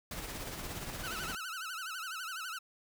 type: noise with tremolo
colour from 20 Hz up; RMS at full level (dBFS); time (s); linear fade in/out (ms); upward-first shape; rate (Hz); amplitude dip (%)
pink; -40; 0.11-1.35; 2; sine; 17; 40
type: tone with vibrato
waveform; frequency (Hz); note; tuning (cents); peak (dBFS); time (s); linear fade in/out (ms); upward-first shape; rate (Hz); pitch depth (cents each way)
sawtooth; 1400; F6; +4; -35; 1.03-2.59; 10; sine; 12; 160
effects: none